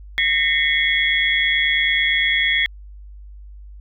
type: tone cluster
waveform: sine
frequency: 1834 / 2026 / 2175 / 3347 Hz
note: A#6 / B6 / C#7 / G#7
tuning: -29 / +44 / -33 / +13 cents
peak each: -21 dBFS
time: 0.18-2.66 s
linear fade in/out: 0 ms
effects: added 50 Hz sine -36 dBFS peak until 3.8 s